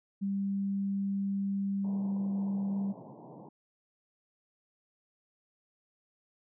sine tone, 197.4 Hz, G3, 12 cents sharp, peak -29 dBFS, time 0.21-2.93 s, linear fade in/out 20 ms
pink band-pass noise, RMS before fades -49 dBFS, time 1.84-3.49 s, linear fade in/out 5 ms, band 120 to 1000 Hz, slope 96 dB/octave
effects none

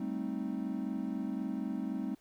triangle chord, A half-diminished seventh, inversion third, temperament equal, 196 / 220 / 261.6 / 311.1 Hz, G3 / A3 / C4 / Eb4, 0 / 0 / 0 / 0 cents, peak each -37 / -37 / -36 / -39 dBFS, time 0-2.15 s, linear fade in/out 5 ms, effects pink hiss -68 dBFS RMS until 2.2 s

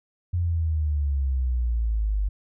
sine exponential sweep, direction down, 89 to 49 Hz, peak -21 dBFS, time 0.33-2.29 s, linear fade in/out 10 ms, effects none

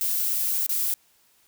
violet noise with dropouts, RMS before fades -25 dBFS, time 0.01-0.94 s, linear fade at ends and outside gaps 0 ms, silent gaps 0.665-0.693 s, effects white hiss -62 dBFS RMS until 1.47 s

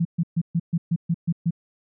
sine tone bursts, 168.2 Hz, E3, 35 cents sharp, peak -18 dBFS, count 9, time 0-1.508 s, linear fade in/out 10 ms, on 52 ms, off 130 ms, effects none

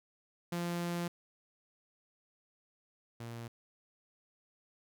sawtooth tone pair in turn, 172.9 / 116.81 Hz, F3 / A#2, -17 / +4 cents, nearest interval perfect fifth, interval 679 cents, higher first, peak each -30 / -38 dBFS, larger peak first, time 0.52-1.08 / 3.2-3.48 s, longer first, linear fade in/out 5 ms, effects none

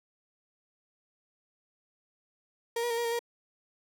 35% pulse tone with pitch steps, 466.7 / 479.3 / 462.6 / 473.6 / 463.6 / 472.3 Hz, A#4 / A#4 / A#4 / A#4 / A#4 / A#4, +2 / +48 / -13 / +27 / -10 / +23 cents, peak -27 dBFS, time 2.76-3.192 s, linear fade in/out 5 ms, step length 72 ms, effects none

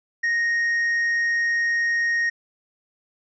sine tone with tanh clipping, 1864.7 Hz, A#6, in tune, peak -20 dBFS, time 0.23-2.3 s, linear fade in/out 10 ms, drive 3 dB, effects resampled to 16000 Hz

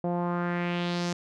sawtooth tone with low-pass filter sweep, 174.61 Hz, F3, in tune, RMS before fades -29 dBFS, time 0.04-1.13 s, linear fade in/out 2 ms, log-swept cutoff 640 to 6400 Hz, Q 2.4, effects none

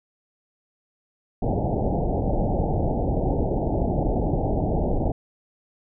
pink low-pass noise, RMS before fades -23 dBFS, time 1.42-5.12 s, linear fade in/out 5 ms, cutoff 840 Hz, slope 96 dB/octave, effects none

